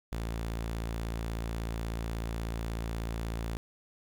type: tone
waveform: sawtooth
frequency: 56.4 Hz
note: A1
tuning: 44 cents sharp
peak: -29 dBFS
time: 0.12-3.57 s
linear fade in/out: 0 ms
effects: 11-bit